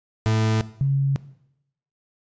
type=tone pair in turn; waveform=40% pulse / sine; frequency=110 / 137.71 Hz; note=A2 / C#3; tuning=0 / -11 cents; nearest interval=major third; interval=389 cents; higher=second; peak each=-17 / -17 dBFS; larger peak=neither; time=0.26-0.61 / 0.81-1.16 s; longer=neither; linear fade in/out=0 ms; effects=noise-tail reverb RT60 0.8 s tail -17 dB re dry + resampled to 16000 Hz